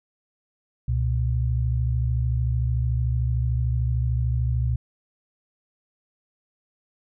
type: tone pair together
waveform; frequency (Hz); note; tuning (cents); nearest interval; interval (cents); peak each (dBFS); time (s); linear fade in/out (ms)
sine; 67.37 / 120.8; C#2 / B2; -49 / -38; minor seventh; 1011; -23; 0.88-4.76; 5
effects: none